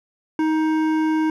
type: tone with hard clipping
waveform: triangle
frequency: 314.1 Hz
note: D#4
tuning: 16 cents sharp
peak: -19 dBFS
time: 0.39-1.3 s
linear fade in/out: 2 ms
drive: 16 dB
effects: none